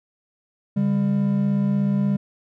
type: tone pair together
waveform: triangle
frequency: 143 / 199.64 Hz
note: D3 / G3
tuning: -46 / +32 cents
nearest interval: tritone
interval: 578 cents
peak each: -22 / -17 dBFS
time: 0.76-2.17 s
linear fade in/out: 10 ms
effects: none